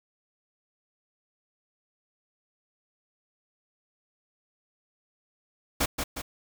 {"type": "noise with echo", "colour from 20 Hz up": "pink", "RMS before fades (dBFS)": -25, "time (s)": [5.8, 5.86], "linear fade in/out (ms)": 10, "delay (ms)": 180, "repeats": 2, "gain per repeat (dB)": -5, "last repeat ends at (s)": 6.22, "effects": []}